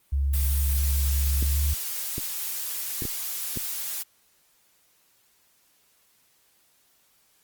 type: tone with pitch glide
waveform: sine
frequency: 69.3 to 72.16 Hz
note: C#2 to D2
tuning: 0 to -30 cents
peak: -21 dBFS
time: 0.12-1.74 s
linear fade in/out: 10 ms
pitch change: +70 cents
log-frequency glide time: 1.4-1.6 s
type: noise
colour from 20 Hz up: blue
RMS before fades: -31 dBFS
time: 0.33-4.03 s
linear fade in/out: 10 ms
type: clicks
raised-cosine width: 3 ms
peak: -19 dBFS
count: 5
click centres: 1.426 / 2.181 / 3.022 / 3.053 / 3.573 s
effects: white hiss -64 dBFS RMS until 7.43 s + Opus 32 kbps